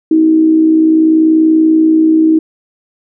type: tone with amplitude modulation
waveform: sine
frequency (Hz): 317.9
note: D#4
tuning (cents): +37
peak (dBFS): -3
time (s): 0.11-2.39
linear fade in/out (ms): 5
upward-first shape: sine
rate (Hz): 60.6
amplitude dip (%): 45
effects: none